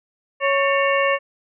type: harmonic tone with a mistuned harmonic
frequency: 554.4 Hz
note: C#5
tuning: in tune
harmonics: 1 / 2 / 3 / 4 / 5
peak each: -19 / -22 / -24 / -25 / -26 dBFS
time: 0.4-1.19 s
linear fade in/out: 50 ms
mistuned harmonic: 3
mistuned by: +130 cents
effects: none